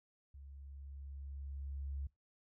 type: tone with level ramp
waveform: sine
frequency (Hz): 69.3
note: C#2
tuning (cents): 0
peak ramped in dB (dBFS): -51 to -38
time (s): 0.34-2.07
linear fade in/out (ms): 5
effects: noise-tail reverb RT60 0.2 s tail -23 dB re dry